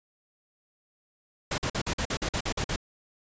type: noise bursts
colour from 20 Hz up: pink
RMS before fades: -29 dBFS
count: 11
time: 1.51-2.761 s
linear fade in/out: 5 ms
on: 71 ms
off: 47 ms
effects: resampled to 16000 Hz